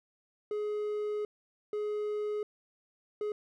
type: tone bursts at uneven times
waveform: triangle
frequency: 420 Hz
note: G#4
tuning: 19 cents sharp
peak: -29 dBFS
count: 3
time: 0.51-1.25 / 1.73-2.43 / 3.21-3.32 s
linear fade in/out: 2 ms
effects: none